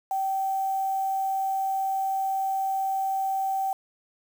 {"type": "tone with quantisation", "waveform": "sine", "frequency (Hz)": 773, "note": "G5", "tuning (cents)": -24, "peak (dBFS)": -24, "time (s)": [0.11, 3.73], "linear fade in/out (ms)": 2, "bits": 7, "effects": []}